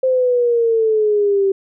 sine exponential sweep, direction down, 523.3 to 386.3 Hz, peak -12 dBFS, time 0.03-1.52 s, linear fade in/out 5 ms, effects none

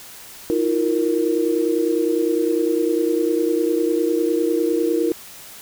sine chord, Eb suspended second, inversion none, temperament equal with one note detuned, 319.3 / 349.2 / 466.2 Hz, Eb4 / F4 / Bb4, +45 / 0 / 0 cents, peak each -21 dBFS, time 0.5-5.12 s, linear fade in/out 0 ms, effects white hiss -40 dBFS RMS until 5.61 s

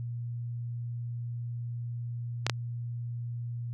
clicks, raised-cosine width 0.2 ms, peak -9 dBFS, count 2, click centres 2.466 / 2.497 s, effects added 119 Hz sine -33 dBFS peak until 3.73 s

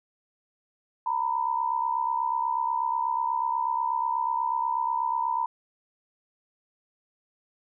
sine tone pair together, 919.6 / 987.8 Hz, A#5 / B5, -24 / 0 cents, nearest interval minor second, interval 124 cents, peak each -27 dBFS, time 1.06-5.46 s, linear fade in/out 5 ms, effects none

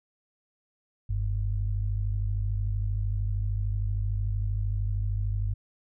sine tone pair together, 47.48 / 100.6 Hz, F#1 / G2, +45 / +45 cents, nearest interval octave + minor second, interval 1300 cents, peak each -28 dBFS, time 1.09-5.54 s, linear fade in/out 10 ms, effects none

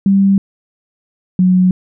sine tone pair in turn, 196 / 183.56 Hz, G3 / F#3, 0 / -14 cents, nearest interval minor second, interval 114 cents, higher first, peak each -7 dBFS, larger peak neither, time 0.06-0.38 / 1.39-1.71 s, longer neither, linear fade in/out 2 ms, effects none

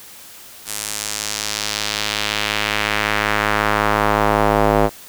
square tone with band-pass filter sweep, 52.7 Hz, G#1, 26 cents sharp, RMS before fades -19 dBFS, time 0.65-4.9 s, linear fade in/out 50 ms, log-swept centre 9700 to 630 Hz, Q 1.2, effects white hiss -40 dBFS RMS until 5.08 s

